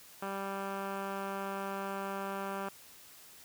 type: tone with low-pass filter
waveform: 10% pulse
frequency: 196 Hz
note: G3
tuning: in tune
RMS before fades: -38 dBFS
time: 0.22-2.69 s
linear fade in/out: 5 ms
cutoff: 1800 Hz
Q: 2.1
effects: white hiss -55 dBFS RMS until 3.44 s